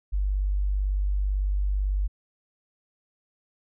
sine tone, 49 Hz, G1, in tune, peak -22 dBFS, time 0.12-2.08 s, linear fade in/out 20 ms, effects none

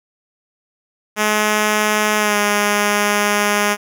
5% pulse tone with pitch glide, 212.3 to 206.4 Hz, G#3 to G#3, +38 to -10 cents, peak -3 dBFS, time 1.16-3.77 s, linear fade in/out 50 ms, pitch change -48 cents, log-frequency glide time 2.18-2.37 s, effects none

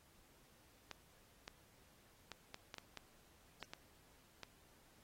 clicks, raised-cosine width 0.2 ms, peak -29 dBFS, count 10, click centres 0.913 / 1.479 / 2.317 / 2.544 / 2.742 / 2.783 / 2.973 / 3.627 / 3.735 / 4.433 s, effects pink hiss -69 dBFS RMS until 5.03 s + AAC 48 kbps

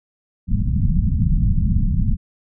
pink low-pass noise, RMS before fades -17 dBFS, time 0.47-2.17 s, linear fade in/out 50 ms, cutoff 210 Hz, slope 48 dB/octave, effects none

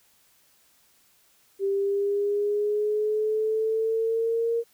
sine exponential sweep, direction up, 392 to 466.2 Hz, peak -22 dBFS, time 1.59-4.64 s, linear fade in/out 50 ms, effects white hiss -62 dBFS RMS until 4.73 s

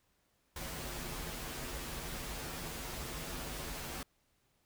pink noise with comb filter, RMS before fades -42 dBFS, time 0.56-4.03 s, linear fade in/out 2 ms, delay 10 ms, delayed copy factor -0.7, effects pink hiss -75 dBFS RMS until 4.65 s

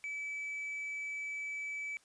sine tone with hard clipping, 2300 Hz, D7, 37 cents flat, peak -38 dBFS, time 0.04-1.97 s, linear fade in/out 0 ms, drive 2 dB, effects white hiss -67 dBFS RMS until 2.04 s + resampled to 22050 Hz

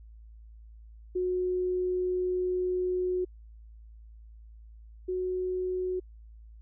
sine tone pair in turn, 364.7 / 367.7 Hz, F#4 / F#4, -25 / -11 cents, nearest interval unison, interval 14 cents, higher second, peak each -26 / -28 dBFS, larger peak first, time 1.15-3.25 / 5.08-6 s, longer first, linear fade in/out 10 ms, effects added 55 Hz sine -47 dBFS peak until 6.61 s

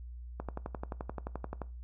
click train, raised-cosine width 1 ms, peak -23 dBFS, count 15, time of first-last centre 0.4-1.617 s, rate 11.5 Hz, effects noise-tail reverb RT60 0.3 s tail -19 dB re dry + added 60 Hz sine -42 dBFS peak until 1.83 s

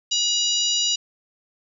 harmonic tone with a mistuned harmonic, 963 Hz, B5, 44 cents flat, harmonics 3 / 4 / 5 / 6 / 7, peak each -24 / -25 / -26 / -27 / -27 dBFS, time 0.11-0.96 s, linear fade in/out 10 ms, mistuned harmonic 7, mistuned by +73 cents, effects none

